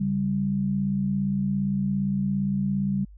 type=tone pair together; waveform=sine; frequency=138.6 / 196.04 Hz; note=C#3 / G3; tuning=0 / 0 cents; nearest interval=tritone; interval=600 cents; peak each=-29 / -23 dBFS; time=0-3.05 s; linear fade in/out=10 ms; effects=added 50 Hz sine -44 dBFS peak until 3.17 s